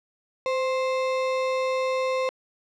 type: tone with sample-and-hold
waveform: sine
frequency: 518 Hz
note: C5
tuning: 17 cents flat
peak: -22 dBFS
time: 0.46-2.29 s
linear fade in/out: 0 ms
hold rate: 1575 Hz
effects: low-pass 4000 Hz 12 dB/octave